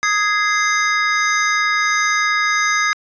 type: chord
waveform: square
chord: Ab major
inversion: second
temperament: just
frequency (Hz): 1245.9 / 1661.2 / 2077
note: Eb6 / Ab6 / C7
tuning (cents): +2 / 0 / -13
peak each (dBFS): -20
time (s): 0.03-2.93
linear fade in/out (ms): 0
effects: resampled to 16000 Hz